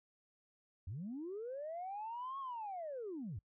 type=linear two-way sweep; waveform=sine; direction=up then down; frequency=77.78 to 1108.7 to 77.78 Hz; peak=-40 dBFS; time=0.87-3.39 s; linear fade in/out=5 ms; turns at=2.39 s; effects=noise-tail reverb RT60 0.1 s tail -26 dB re dry + tanh soft clip ceiling -37 dBFS